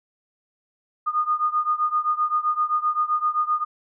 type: beating tone pair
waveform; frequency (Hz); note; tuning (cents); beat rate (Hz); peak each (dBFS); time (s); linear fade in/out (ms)
sine; 1223 / 1230.7; D#6 / D#6; -30 / -19; 7.7; -22 / -24; 1.06-3.65; 20
effects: none